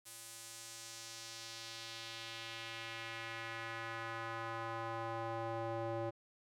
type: tone with band-pass filter sweep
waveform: square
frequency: 114.1 Hz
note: A#2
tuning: 37 cents flat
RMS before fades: -44 dBFS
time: 0.05-6.11 s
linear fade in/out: 20 ms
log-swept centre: 9900 to 570 Hz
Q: 1.4
effects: none